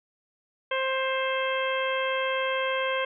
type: harmonic tone with a mistuned harmonic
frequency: 527 Hz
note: C5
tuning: 12 cents sharp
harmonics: 1 / 2 / 3 / 4 / 5 / 6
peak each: -28 / -31 / -33 / -34 / -35 / -36 dBFS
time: 0.71-3.05 s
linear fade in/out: 5 ms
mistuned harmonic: 6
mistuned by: +18 cents
effects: none

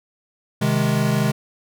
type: chord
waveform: square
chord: Ab major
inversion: first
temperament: equal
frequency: 130.81 / 155.56 / 207.7 Hz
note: C3 / Eb3 / Ab3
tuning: 0 / 0 / 0 cents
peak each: -22 / -23 / -22 dBFS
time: 0.61-1.32 s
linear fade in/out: 10 ms
effects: none

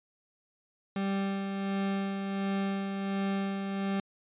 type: tone with tremolo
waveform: 40% pulse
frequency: 196 Hz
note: G3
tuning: in tune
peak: -27 dBFS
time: 0.96-4 s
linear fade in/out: 2 ms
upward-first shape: sine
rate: 1.4 Hz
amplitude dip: 40%
effects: resampled to 8000 Hz

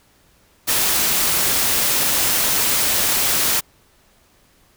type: noise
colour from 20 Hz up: white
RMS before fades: -18 dBFS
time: 0.67-3.61 s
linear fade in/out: 20 ms
effects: pink hiss -56 dBFS RMS until 4.76 s

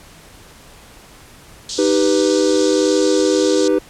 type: band-pass noise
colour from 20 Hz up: pink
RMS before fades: -27 dBFS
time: 1.69-3.68 s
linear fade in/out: 2 ms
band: 3400 to 7800 Hz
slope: 48 dB/octave
type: chord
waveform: triangle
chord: Eb augmented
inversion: none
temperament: equal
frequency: 311.1 / 392 / 493.9 Hz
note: Eb4 / G4 / B4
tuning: 0 / 0 / 0 cents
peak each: -15 dBFS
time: 1.78-3.79 s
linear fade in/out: 10 ms
effects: pink hiss -43 dBFS RMS until 3.89 s + low-pass 12000 Hz 12 dB/octave

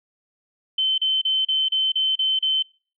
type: tone bursts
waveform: sine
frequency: 3075 Hz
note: G7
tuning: 34 cents flat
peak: -18 dBFS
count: 8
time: 0.78-2.625 s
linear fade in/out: 5 ms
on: 200 ms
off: 35 ms
effects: noise-tail reverb RT60 0.4 s tail -25 dB re dry

